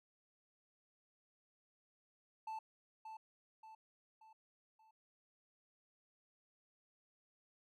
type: tone with echo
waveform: triangle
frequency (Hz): 880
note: A5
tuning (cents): 0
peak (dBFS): -40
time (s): 2.47-2.59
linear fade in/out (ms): 5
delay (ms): 580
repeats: 4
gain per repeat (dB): -6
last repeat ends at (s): 4.91
effects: none